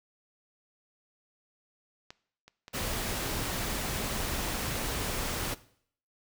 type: clicks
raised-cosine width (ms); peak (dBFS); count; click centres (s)
0.2; -26 / -33 / -28 / -36 / -32 / -27; 6; 2.105 / 2.48 / 2.681 / 3.075 / 3.219 / 3.34
type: noise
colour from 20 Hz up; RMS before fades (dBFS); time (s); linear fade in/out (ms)
pink; -33; 2.73-5.55; 20
effects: noise-tail reverb RT60 0.6 s tail -18 dB re dry